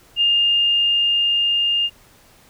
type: tone with level ramp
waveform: sine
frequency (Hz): 2817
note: F7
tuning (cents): +14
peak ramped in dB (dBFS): -13 to -16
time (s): 0.16-1.9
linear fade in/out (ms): 50
effects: pink hiss -51 dBFS RMS until 2.49 s